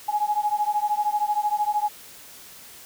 sine beating tone pair, 830.6 / 843.6 Hz, G#5 / G#5, 0 / +27 cents, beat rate 13 Hz, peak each -24 dBFS, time 0.08-1.89 s, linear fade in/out 10 ms, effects white hiss -45 dBFS RMS until 2.85 s

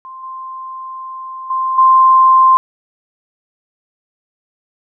sine tone with level steps, 1046.5 Hz, C6, in tune, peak -29 / -25 / -14 / -5 dBFS, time 0.05-2.57 s, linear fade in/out 0 ms, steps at 0.23 / 1.5 / 1.78 s, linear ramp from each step 5 ms, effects none

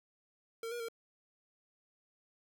square tone with pitch steps, 456.5 / 477.8 / 459.4 Hz, A#4 / A#4 / A#4, -36 / +43 / -25 cents, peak -39 dBFS, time 0.63-0.885 s, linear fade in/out 2 ms, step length 85 ms, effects none

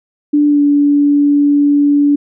sine tone with pitch glide, 293.7 to 288.3 Hz, D4 to D4, 0 to -32 cents, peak -7 dBFS, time 0.33-2.16 s, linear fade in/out 10 ms, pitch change -32 cents, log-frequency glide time 0.47-0.61 s, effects none

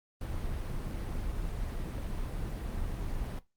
brown noise, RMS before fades -35 dBFS, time 0.21-3.39 s, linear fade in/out 2 ms, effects noise-tail reverb RT60 0.2 s tail -17 dB re dry + Opus 32 kbps

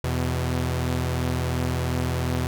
sawtooth tone pair together, 82.9 / 125.76 Hz, E2 / B2, +10 / +32 cents, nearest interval perfect fifth, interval 722 cents, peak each -22 dBFS, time 0.04-2.47 s, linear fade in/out 0 ms, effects none

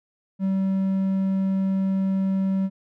triangle tone, 192.1 Hz, G3, 35 cents flat, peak -18 dBFS, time 0.39-2.7 s, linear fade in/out 50 ms, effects none

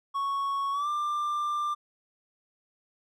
triangle tone with pitch glide, 1108.7 to 1188.3 Hz, C#6 to D6, 0 to +20 cents, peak -25 dBFS, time 0.14-1.75 s, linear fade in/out 20 ms, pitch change +120 cents, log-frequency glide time 0.72-0.88 s, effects none

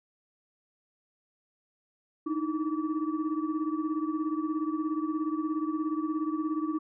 sine tone cluster, 304.7 / 321.6 / 1151 Hz, D#4 / E4 / D6, -36 / -43 / -35 cents, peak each -30 / -31 / -38 dBFS, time 2.26-6.79 s, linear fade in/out 10 ms, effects tanh soft clip ceiling -19 dBFS

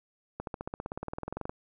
accelerating click train, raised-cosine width 1 ms, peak -21 dBFS, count 21, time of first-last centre 0.4-1.495 s, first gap 72 ms, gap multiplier 0.97, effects none

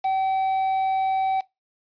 triangle tone with quantisation, 766 Hz, G5, 40 cents flat, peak -18 dBFS, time 0.04-1.41 s, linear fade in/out 10 ms, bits 6, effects noise-tail reverb RT60 0.2 s tail -21 dB re dry + resampled to 11025 Hz

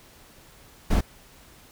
brown noise, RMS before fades -20 dBFS, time 0.9-1.01 s, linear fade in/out 10 ms, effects pink hiss -52 dBFS RMS until 1.71 s

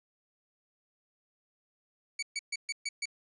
20% pulse tone bursts, 2263 Hz, C#7, 35 cents sharp, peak -27 dBFS, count 6, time 2.19-3.056 s, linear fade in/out 5 ms, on 36 ms, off 130 ms, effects resampled to 22050 Hz

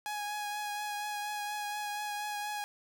sawtooth tone with vibrato, 832 Hz, G#5, 3 cents sharp, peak -31 dBFS, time 0.06-2.64 s, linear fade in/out 0 ms, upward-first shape triangle, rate 4.2 Hz, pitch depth 20 cents each way, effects 12-bit

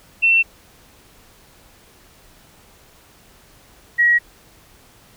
sine tone pair in turn, 2697 / 1907.1 Hz, E7 / A#6, +39 / +39 cents, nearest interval tritone, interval 600 cents, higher first, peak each -11 dBFS, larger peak neither, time 0.22-0.43 / 3.98-4.19 s, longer neither, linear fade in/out 20 ms, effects pink hiss -50 dBFS RMS until 5.16 s

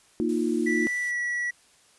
sine chord, Bb suspended fourth, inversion none, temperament equal with one note detuned, 233.1 / 311.1 / 350.8 Hz, Bb3 / Eb4 / F4, 0 / 0 / +8 cents, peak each -27 dBFS, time 0.2-0.87 s, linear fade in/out 0 ms
blue noise, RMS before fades -44 dBFS, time 0.29-1.11 s, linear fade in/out 0 ms
triangle tone with pitch glide, 1966 to 1938.9 Hz, B6 to B6, -8 to -32 cents, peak -24 dBFS, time 0.66-1.51 s, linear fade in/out 10 ms, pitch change -24 cents, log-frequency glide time 1-1.18 s
effects white hiss -59 dBFS RMS until 1.98 s + resampled to 24000 Hz

